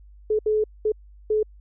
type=tone bursts at uneven times; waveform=sine; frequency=429 Hz; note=A4; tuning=44 cents flat; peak=-18 dBFS; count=4; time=0.3-0.39 / 0.46-0.64 / 0.85-0.92 / 1.3-1.43 s; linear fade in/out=5 ms; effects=added 50 Hz sine -45 dBFS peak until 1.6 s